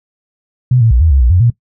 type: tone with pitch steps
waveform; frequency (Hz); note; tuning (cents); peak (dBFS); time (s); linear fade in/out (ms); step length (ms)
sine; 125.9 / 113.5 / 60.3 / 80.5 / 67.9 / 60 / 89.4 / 118.7; B2 / A#2 / B1 / E2 / C#2 / B1 / F2 / A#2; +34 / -46 / -41 / -41 / -35 / -49 / +41 / +32; -6; 0.71-1.502; 5; 99
effects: noise-tail reverb RT60 0.1 s tail -19 dB re dry